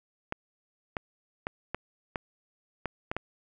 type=clicks; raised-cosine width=0.5 ms; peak=-16 dBFS; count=8; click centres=0.324 / 0.968 / 1.469 / 1.746 / 2.158 / 2.857 / 3.115 / 3.166 s; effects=none